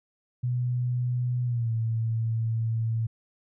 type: tone with pitch glide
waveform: sine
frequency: 123.47 to 113.22 Hz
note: B2 to A2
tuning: 0 to +50 cents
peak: -24 dBFS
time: 0.43-3.07 s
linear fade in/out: 10 ms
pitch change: -150 cents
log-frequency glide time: 1.44-1.72 s
effects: none